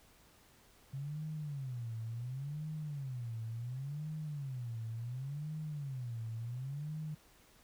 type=tone with vibrato; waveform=sine; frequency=132.3 Hz; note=C3; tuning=20 cents sharp; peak=-38 dBFS; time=0.93-7.15 s; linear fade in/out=10 ms; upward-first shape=sine; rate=0.7 Hz; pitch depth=280 cents each way; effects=pink hiss -64 dBFS RMS until 7.63 s